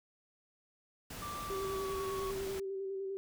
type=noise; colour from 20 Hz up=pink; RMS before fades=-45 dBFS; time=1.1-2.6 s; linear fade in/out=5 ms
type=tone with pitch glide; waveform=triangle; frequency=1174.7 to 1115.2 Hz; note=D6 to C#6; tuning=0 to +10 cents; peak=-39 dBFS; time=1.22-2.31 s; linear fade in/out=2 ms; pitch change=-90 cents; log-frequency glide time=1.42-2.11 s
type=tone with vibrato; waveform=sine; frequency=388.1 Hz; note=G4; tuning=17 cents flat; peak=-36 dBFS; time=1.5-3.17 s; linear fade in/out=0 ms; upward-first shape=square; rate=10 Hz; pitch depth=21 cents each way
effects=none